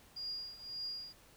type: tone with tremolo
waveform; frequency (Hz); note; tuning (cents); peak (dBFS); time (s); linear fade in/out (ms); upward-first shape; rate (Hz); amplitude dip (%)
sine; 4836; D8; +50; -37; 0.16-1.13; 10; triangle; 1.8; 85
effects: pink hiss -62 dBFS RMS until 1.36 s